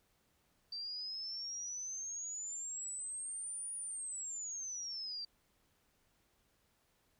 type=exponential two-way sweep; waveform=sine; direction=up then down; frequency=4640 to 9670 to 4640 Hz; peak=-40 dBFS; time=0.72-5.25 s; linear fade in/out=5 ms; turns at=3.75 s; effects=pink hiss -75 dBFS RMS until 7.19 s